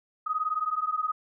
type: beating tone pair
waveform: sine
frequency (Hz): 1244.5 / 1263.5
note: D#6 / D#6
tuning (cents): 0 / +26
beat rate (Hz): 19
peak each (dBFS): -29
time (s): 0.26-1.12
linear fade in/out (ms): 10
effects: none